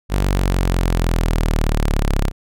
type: linear sweep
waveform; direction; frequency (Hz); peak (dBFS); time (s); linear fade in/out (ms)
sawtooth; down; 49 to 33.29; -11; 0.09-2.32; 50
effects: none